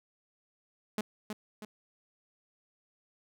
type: tone with echo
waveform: sawtooth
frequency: 212.5 Hz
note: G#3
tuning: 40 cents sharp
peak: -26 dBFS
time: 0.98-1.01 s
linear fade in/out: 2 ms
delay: 320 ms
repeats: 2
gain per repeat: -6 dB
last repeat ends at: 1.65 s
effects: none